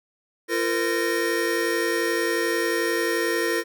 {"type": "tone cluster", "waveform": "square", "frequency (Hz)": [342.5, 456.7, 508, 1851], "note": ["F4", "A#4", "B4", "A#6"], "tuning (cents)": [-34, -36, 49, -13], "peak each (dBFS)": [-27, -27, -32, -28], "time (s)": [0.48, 3.64], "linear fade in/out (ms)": 50, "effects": []}